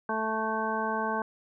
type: harmonic tone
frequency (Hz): 220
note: A3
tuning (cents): 0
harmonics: 1 / 2 / 3 / 4 / 5 / 7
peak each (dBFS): -35 / -35 / -36 / -32 / -34 / -35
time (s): 0.09-1.22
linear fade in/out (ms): 2
effects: none